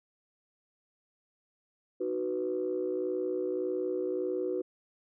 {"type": "chord", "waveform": "sine", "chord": "B major", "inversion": "first", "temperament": "just", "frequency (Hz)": [308.7, 370.4, 493.9], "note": ["D#4", "F#4", "B4"], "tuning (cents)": [-14, 2, 0], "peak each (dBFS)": [-37, -31, -34], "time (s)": [2, 4.62], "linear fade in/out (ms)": 10, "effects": ["tanh soft clip ceiling -21 dBFS"]}